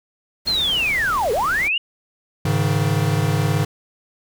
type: noise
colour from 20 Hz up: pink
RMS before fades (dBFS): -32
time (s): 0.45-1.69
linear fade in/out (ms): 20
type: linear two-way sweep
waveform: sine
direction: down then up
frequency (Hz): 4281 to 400.4 to 2923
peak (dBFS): -17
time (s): 0.47-1.78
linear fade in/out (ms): 5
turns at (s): 1.32
type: chord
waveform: square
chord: Ab suspended fourth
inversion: none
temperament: equal with one note detuned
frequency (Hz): 103.83 / 138.59 / 157.55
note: Ab2 / Db3 / Eb3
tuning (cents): 0 / 0 / +22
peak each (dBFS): -22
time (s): 2.45-3.65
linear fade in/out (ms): 5
effects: none